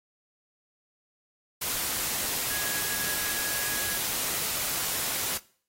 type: tone in noise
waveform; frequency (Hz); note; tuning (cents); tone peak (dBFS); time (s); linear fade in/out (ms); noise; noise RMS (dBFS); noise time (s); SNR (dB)
sine; 1661.2; G#6; 0; -37; 2.5-3.98; 10; white; -30; 1.61-5.38; -10
effects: noise-tail reverb RT60 0.5 s tail -21 dB re dry + AAC 48 kbps